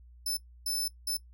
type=tone bursts at uneven times; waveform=20% pulse; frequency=5274 Hz; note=E8; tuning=in tune; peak=-24 dBFS; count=3; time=0.26-0.37 / 0.66-0.88 / 1.07-1.17 s; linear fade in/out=5 ms; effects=noise-tail reverb RT60 0.1 s tail -19 dB re dry + added 60 Hz sine -51 dBFS peak until 1.33 s